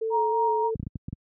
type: tone with vibrato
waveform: sine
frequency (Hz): 440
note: A4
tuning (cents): 0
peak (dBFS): -25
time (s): 0.01-0.75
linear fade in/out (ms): 10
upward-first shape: square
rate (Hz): 3.2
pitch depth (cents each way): 22
type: tone with tremolo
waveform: sine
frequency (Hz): 938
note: A#5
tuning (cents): +11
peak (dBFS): -21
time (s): 0.1-0.71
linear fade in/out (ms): 50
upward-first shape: sine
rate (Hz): 3.6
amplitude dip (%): 35
type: clicks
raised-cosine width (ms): 5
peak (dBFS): -19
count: 7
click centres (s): 0.756 / 0.798 / 0.83 / 0.868 / 0.957 / 1.084 / 1.129
effects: high-pass 80 Hz 12 dB/octave